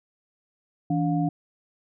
sine tone cluster, 162.6 / 288.9 / 711 Hz, E3 / D4 / F5, -23 / -28 / +31 cents, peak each -24 / -25 / -30 dBFS, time 0.9-1.29 s, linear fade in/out 5 ms, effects none

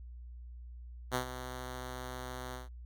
5% pulse tone with ADSR envelope, 126.5 Hz, B2, 42 cents sharp, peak -18 dBFS, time 1.11-2.69 s, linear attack 38 ms, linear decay 99 ms, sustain -12 dB, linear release 150 ms, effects added 60 Hz sine -45 dBFS peak until 2.85 s

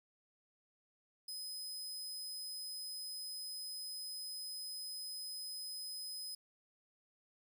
sawtooth tone, 5040 Hz, D#8, 21 cents sharp, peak -40 dBFS, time 1.28-6.35 s, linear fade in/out 5 ms, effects 13-bit

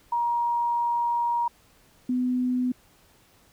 sine tone pair in turn, 947 / 250.8 Hz, A#5 / B3, +27 / +27 cents, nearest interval octave + major seventh, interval 2300 cents, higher first, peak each -22 dBFS, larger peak neither, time 0.12-1.48 / 2.09-2.72 s, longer first, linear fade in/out 5 ms, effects pink hiss -59 dBFS RMS until 3.52 s

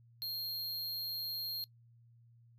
square tone, 4227 Hz, C8, 17 cents sharp, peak -37 dBFS, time 0.22-1.64 s, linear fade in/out 0 ms, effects noise-tail reverb RT60 0.1 s tail -23 dB re dry + added 117 Hz sine -60 dBFS peak until 2.58 s

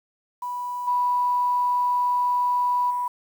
sine tone with level steps, 983 Hz, B5, 8 cents flat, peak -27 / -19 / -23 dBFS, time 0.42-3.08 s, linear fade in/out 5 ms, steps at 0.87 / 2.9 s, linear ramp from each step 10 ms, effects 8-bit

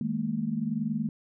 sine tone cluster, 159.3 / 208.8 / 229.8 Hz, D#3 / G#3 / A#3, +41 / +10 / -25 cents, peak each -34 / -31 / -30 dBFS, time 0.01-1.09 s, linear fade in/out 2 ms, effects none

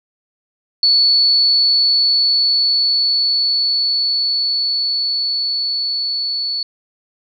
sine tone with level ramp, 4435 Hz, C#8, in tune, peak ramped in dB -9 to -18 dBFS, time 0.83-6.63 s, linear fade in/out 2 ms, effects none

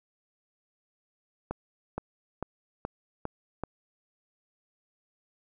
accelerating click train, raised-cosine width 1 ms, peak -18 dBFS, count 6, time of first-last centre 1.51-3.636 s, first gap 470 ms, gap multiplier 0.95, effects none

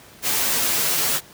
white noise with comb filter, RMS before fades -21 dBFS, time 0.22-1.21 s, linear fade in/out 50 ms, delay 10 ms, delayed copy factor -0.75, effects pink hiss -46 dBFS RMS until 1.33 s + high-pass 80 Hz 12 dB/octave

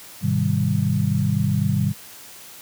sine chord, Ab major seventh, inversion none, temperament equal with one note detuned, 103.83 / 127.97 / 155.56 / 196 Hz, Ab2 / C3 / Eb3 / G3, 0 / -38 / 0 / 0 cents, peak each -23 dBFS, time 0.21-1.94 s, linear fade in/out 50 ms, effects white hiss -42 dBFS RMS until 2.61 s + high-pass 60 Hz 12 dB/octave

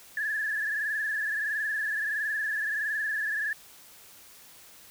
sine tone with frequency modulation, 1717 Hz, A6, 43 cents flat, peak -27 dBFS, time 0.17-3.53 s, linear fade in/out 2 ms, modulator 21.5 Hz, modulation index 3, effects white hiss -52 dBFS RMS until 4.9 s

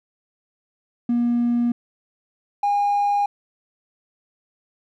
triangle tone pair in turn, 238.8 / 814.2 Hz, A#3 / G#5, +42 / -35 cents, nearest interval octave + major sixth, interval 2123 cents, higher second, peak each -14 dBFS, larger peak neither, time 1.09-1.72 / 2.63-3.26 s, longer neither, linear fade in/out 5 ms, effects tanh soft clip ceiling -13 dBFS

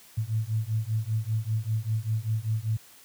sine beating tone pair, 107.7 / 112.8 Hz, A2 / A2, -37 / +44 cents, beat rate 5.1 Hz, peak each -28 / -28 dBFS, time 0.17-2.77 s, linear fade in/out 10 ms, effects white hiss -53 dBFS RMS until 3.04 s + high-pass 60 Hz 12 dB/octave

